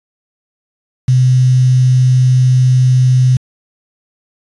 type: tone with quantisation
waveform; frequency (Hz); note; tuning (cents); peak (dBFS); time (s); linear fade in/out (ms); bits
sine; 127.6; C3; -43; -6; 1.08-3.37; 5; 5
effects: resampled to 22050 Hz